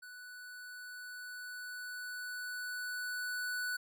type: tone with level ramp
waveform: square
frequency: 1484 Hz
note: F#6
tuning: 5 cents sharp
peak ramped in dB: -49 to -35 dBFS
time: 0.02-3.77 s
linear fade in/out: 10 ms
effects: none